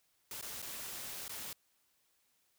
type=noise with dropouts; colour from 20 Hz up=white; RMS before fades=-44 dBFS; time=0.31-1.53 s; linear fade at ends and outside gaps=2 ms; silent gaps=0.413-0.425 / 0.619-0.625 / 1.281-1.293 s; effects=white hiss -75 dBFS RMS until 2.58 s